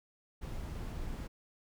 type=noise; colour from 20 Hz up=brown; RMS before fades=-40 dBFS; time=0.41-1.28 s; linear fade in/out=20 ms; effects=none